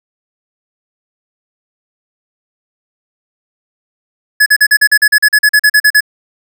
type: tone bursts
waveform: square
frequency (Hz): 1701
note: G#6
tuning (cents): +41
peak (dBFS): -5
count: 16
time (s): 4.4-6.007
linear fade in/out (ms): 10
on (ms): 62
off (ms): 41
effects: none